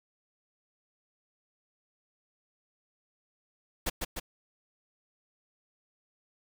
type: noise with echo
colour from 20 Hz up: pink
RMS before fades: -30 dBFS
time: 3.86-3.9 s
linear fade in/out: 10 ms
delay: 150 ms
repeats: 2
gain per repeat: -3 dB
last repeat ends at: 4.2 s
effects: none